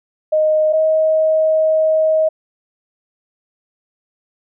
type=tone pair in turn; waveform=sine; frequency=620 / 630.8 Hz; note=D#5 / D#5; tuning=-6 / +24 cents; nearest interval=unison; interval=30 cents; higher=second; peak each=-11 dBFS; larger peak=neither; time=0.32-0.73 / 0.73-2.29 s; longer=second; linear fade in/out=10 ms; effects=none